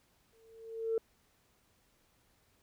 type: tone with exponential growth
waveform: sine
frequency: 449.9 Hz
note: A4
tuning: 39 cents sharp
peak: -26 dBFS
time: 0.33-0.98 s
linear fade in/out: 2 ms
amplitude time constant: 140 ms
effects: tanh soft clip ceiling -24 dBFS + pink hiss -71 dBFS RMS until 2.62 s